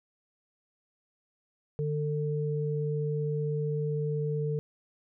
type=tone pair together; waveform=sine; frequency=149.3 / 447.4 Hz; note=D3 / A4; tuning=+29 / +29 cents; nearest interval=octave + perfect fifth; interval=1900 cents; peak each=-29 / -32 dBFS; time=1.79-4.59 s; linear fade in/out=0 ms; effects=none